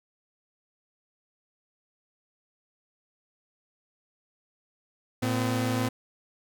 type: tone pair together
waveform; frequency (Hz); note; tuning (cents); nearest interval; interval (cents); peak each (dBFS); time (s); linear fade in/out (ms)
sawtooth; 113.6 / 255; A#2 / C4; -44 / -44; octave + major second; 1400; -24; 5.22-5.89; 10
effects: none